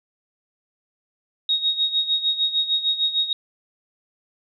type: tone with tremolo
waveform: sine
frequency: 3758 Hz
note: A#7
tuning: 13 cents sharp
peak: -16 dBFS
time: 1.49-3.33 s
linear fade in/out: 2 ms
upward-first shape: sine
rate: 6.6 Hz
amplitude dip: 75%
effects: none